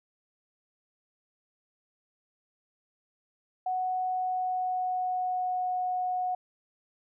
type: tone with pitch glide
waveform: sine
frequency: 740 to 731.9 Hz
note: F#5 to F#5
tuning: 0 to -19 cents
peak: -27 dBFS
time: 3.66-6.35 s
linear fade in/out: 5 ms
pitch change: -19 cents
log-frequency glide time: 4.07-5.72 s
effects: none